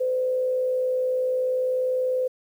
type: tone with frequency modulation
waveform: sine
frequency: 510 Hz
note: C5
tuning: 44 cents flat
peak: -21 dBFS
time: 0-2.28 s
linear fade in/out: 10 ms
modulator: 60.5 Hz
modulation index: 0.27
effects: 9-bit